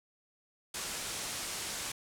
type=low-pass noise; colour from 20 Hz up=white; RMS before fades=-39 dBFS; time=0.74-1.92 s; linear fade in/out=5 ms; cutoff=9800 Hz; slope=24 dB/octave; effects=none